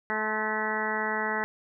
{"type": "harmonic tone with a mistuned harmonic", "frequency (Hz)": 216.4, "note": "A3", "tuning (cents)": -29, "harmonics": [1, 2, 3, 4, 5, 6, 7, 8, 9], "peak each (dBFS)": [-37, -35, -38, -33, -37, -38, -35, -35, -33], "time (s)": [0.1, 1.44], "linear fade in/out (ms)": 0, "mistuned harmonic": 5, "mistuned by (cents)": -35, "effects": []}